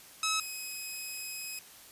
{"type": "tone pair in turn", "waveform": "10% pulse", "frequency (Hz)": [1287, 2533], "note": ["E6", "D#7"], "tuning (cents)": [-42, 30], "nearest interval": "octave", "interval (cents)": 1172, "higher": "second", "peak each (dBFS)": [-20, -29], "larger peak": "first", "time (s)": [[0.23, 0.4], [0.4, 1.59]], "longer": "second", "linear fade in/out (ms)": 2, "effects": ["white hiss -53 dBFS RMS until 1.91 s", "resampled to 32000 Hz"]}